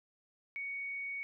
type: tone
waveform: sine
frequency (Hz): 2233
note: C#7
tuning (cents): +12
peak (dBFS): -37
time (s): 0.56-1.23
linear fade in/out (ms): 0
effects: none